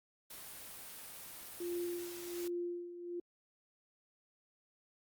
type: noise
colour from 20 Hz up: white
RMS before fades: -49 dBFS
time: 0.3-2.48 s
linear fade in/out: 5 ms
type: tone with tremolo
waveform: sine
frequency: 349.2 Hz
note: F4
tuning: in tune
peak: -35 dBFS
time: 1.6-3.2 s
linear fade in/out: 5 ms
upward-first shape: sine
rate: 1.3 Hz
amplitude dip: 70%
effects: Opus 32 kbps